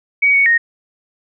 sine tone with pitch steps, 2257 / 2227 / 1860 Hz, C#7 / C#7 / A#6, +31 / +7 / -4 cents, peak -9 dBFS, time 0.22-0.58 s, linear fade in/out 10 ms, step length 120 ms, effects none

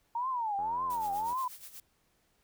sine tone with vibrato, 915 Hz, A#5, 32 cents flat, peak -30 dBFS, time 0.15-1.48 s, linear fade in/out 5 ms, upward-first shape triangle, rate 1.8 Hz, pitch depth 270 cents each way
click train, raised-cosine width 1 ms, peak -36 dBFS, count 66, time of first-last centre 0.59-1.329 s, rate 88 Hz
blue noise with tremolo, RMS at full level -46 dBFS, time 0.9-1.8 s, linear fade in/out 2 ms, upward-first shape sine, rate 8.3 Hz, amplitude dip 70%
effects pink hiss -72 dBFS RMS until 2.43 s

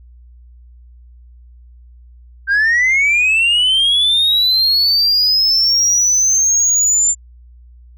sine linear sweep, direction up, 1559 to 7260 Hz, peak -8 dBFS, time 2.47-7.15 s, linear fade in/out 50 ms, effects tanh soft clip ceiling -9 dBFS + added 60 Hz sine -39 dBFS peak until 7.97 s

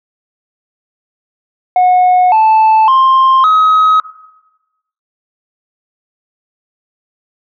sine tone with pitch steps, 729 / 877 / 1055.1 / 1269.3 Hz, F#5 / A5 / C6 / D#6, -26 / -6 / +14 / +34 cents, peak -3 dBFS, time 1.76-4 s, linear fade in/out 2 ms, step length 560 ms, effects noise-tail reverb RT60 1.0 s tail -18 dB re dry + tanh soft clip ceiling -4 dBFS

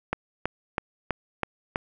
click train, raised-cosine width 0.5 ms, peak -10 dBFS, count 6, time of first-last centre 0.13-1.759 s, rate 3.07 Hz, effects none

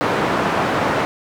white band-pass noise, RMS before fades -19 dBFS, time 0.01-1.05 s, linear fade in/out 0 ms, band 120 to 1100 Hz, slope 12 dB/octave, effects none

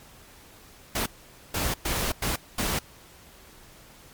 pink noise bursts at uneven times, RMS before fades -27 dBFS, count 5, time 0.95-1.06 / 1.54-1.74 / 1.85-2.12 / 2.22-2.36 / 2.58-2.79 s, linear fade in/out 5 ms, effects pink hiss -51 dBFS RMS until 4.13 s + MP3 96 kbps

